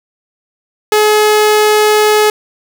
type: tone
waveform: sawtooth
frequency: 424.7 Hz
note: G#4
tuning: 39 cents sharp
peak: -3 dBFS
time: 0.92-2.3 s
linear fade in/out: 2 ms
effects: none